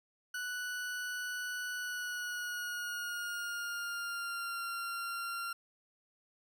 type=tone with pitch glide; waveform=40% pulse; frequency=1480 to 1380.9 Hz; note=F#6 to F6; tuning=0 to -20 cents; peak=-36 dBFS; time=0.34-5.53 s; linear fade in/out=5 ms; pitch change=-120 cents; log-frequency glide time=1.76-4.62 s; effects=none